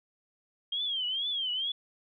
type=tone with vibrato; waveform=sine; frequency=3203 Hz; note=G7; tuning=37 cents sharp; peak=-29 dBFS; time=0.72-1.72 s; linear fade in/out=5 ms; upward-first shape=triangle; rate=2.2 Hz; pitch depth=170 cents each way; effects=none